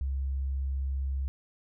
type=tone; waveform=sine; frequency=67.5 Hz; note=C#2; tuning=45 cents flat; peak=-28 dBFS; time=0.01-1.28 s; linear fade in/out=0 ms; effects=none